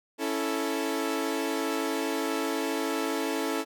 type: chord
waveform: sawtooth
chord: A major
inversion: first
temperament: equal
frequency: 277.2 / 329.6 / 440 Hz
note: C#4 / E4 / A4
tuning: 0 / 0 / 0 cents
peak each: -28 dBFS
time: 0.18-3.65 s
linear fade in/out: 50 ms
effects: none